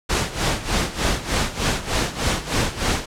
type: noise with tremolo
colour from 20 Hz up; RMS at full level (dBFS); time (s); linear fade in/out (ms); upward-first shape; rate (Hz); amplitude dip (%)
pink; -19; 0.09-3.06; 10; sine; 3.3; 80
effects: low-pass 8000 Hz 12 dB/octave